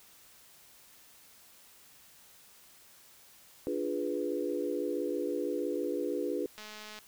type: chord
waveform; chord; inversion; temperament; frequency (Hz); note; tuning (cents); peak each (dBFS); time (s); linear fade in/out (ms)
sine; D diminished seventh; none; equal; 293.7 / 349.2 / 415.3 / 493.9; D4 / F4 / Ab4 / Cb5; 0 / 0 / 0 / 0; -36; 3.67-6.46; 0
type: click train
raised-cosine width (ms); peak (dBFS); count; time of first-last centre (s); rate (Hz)
0.2; -29; 88; 6.58-6.988; 213
effects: white hiss -58 dBFS RMS until 7.07 s